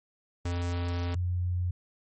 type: tone pair in turn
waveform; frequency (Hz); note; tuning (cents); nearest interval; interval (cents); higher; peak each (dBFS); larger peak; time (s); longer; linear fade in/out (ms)
square / sine; 87.31 / 89.3; F2 / F2; 0 / +39; unison; 39; second; -29 / -26; second; 0.45-1.15 / 1.15-1.71; first; 5
effects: MP3 32 kbps